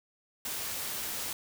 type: noise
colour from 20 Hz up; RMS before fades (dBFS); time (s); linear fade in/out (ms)
white; -36; 0.45-1.33; 2
effects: none